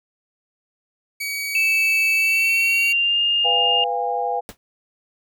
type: tone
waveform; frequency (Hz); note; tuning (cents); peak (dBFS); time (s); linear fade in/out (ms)
sawtooth; 2264; C#7; +36; -21; 1.2-2.93; 10
type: tone with pitch glide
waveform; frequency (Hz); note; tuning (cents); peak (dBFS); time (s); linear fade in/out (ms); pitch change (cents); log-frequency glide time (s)
sine; 2634 to 2823; E7 to F7; -2 to +18; -16; 1.55-3.84; 2; +120; 2.15-3.21
type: chord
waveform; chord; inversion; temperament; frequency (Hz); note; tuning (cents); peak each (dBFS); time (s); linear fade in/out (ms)
sine; F diminished; second; equal with one note detuned; 493.9 / 698.5 / 810.7; Cb5 / F5 / Ab5; 0 / 0 / -42; -26 / -25 / -23; 3.44-4.41; 20
type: noise with exponential decay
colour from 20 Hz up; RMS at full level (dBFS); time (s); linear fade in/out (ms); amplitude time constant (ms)
pink; -31; 4.49-4.57; 0; 17
effects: none